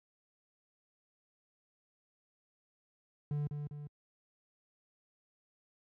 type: tone with echo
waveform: triangle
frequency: 146.83 Hz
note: D3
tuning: in tune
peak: -30 dBFS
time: 3.31-3.47 s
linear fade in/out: 0 ms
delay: 200 ms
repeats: 2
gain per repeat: -5 dB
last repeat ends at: 3.87 s
effects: high-pass 60 Hz 12 dB/octave